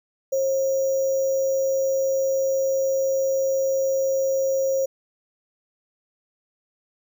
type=tone with sample-and-hold; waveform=sine; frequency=537 Hz; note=C5; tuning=45 cents sharp; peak=-19 dBFS; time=0.32-4.86 s; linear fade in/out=10 ms; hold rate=6300 Hz; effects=none